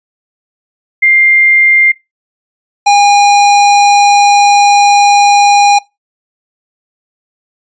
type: tone pair in turn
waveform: sine / square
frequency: 2100 / 813.9 Hz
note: C7 / G#5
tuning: +6 / -35 cents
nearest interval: octave + major third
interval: 1641 cents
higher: first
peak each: -4 dBFS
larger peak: neither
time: 1.02-1.92 / 2.86-5.79 s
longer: second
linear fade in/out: 10 ms
effects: noise-tail reverb RT60 0.2 s tail -21 dB re dry + resampled to 16000 Hz